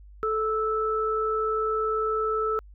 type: tone pair together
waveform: sine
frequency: 436.3 / 1314 Hz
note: A4 / E6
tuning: -15 / -6 cents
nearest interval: octave + perfect fifth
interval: 1909 cents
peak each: -26 dBFS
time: 0.23-2.59 s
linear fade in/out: 0 ms
effects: added 50 Hz sine -45 dBFS peak until 2.74 s